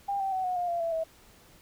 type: tone with pitch steps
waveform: sine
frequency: 799 / 775.4 / 752.4 / 730.2 / 708.5 / 687.6 / 667.2 / 647.5 Hz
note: G5 / G5 / F#5 / F#5 / F5 / F5 / E5 / E5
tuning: +33 / -19 / +29 / -23 / +25 / -27 / +21 / -31 cents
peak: -27 dBFS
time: 0.08-1.04 s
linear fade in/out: 10 ms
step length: 120 ms
effects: pink hiss -57 dBFS RMS until 1.61 s